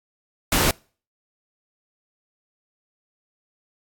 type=noise; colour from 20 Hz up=pink; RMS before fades=-19 dBFS; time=0.52-0.71 s; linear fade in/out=2 ms; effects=noise-tail reverb RT60 0.4 s tail -26 dB re dry + AAC 64 kbps